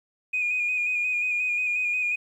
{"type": "tone with vibrato", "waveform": "sine", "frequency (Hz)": 2464, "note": "D#7", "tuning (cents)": -17, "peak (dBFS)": -22, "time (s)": [0.33, 2.16], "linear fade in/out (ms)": 10, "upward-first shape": "square", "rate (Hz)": 5.6, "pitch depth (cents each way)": 26, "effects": ["tanh soft clip ceiling -18 dBFS", "10-bit"]}